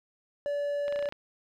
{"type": "tone", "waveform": "triangle", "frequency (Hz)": 576, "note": "D5", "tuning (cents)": -34, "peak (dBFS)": -26, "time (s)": [0.46, 1.09], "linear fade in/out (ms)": 0}
{"type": "clicks", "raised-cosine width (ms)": 0.3, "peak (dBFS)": -25, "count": 8, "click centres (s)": [0.881, 0.925, 0.96, 0.991, 1.026, 1.057, 1.088, 1.124]}
{"effects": []}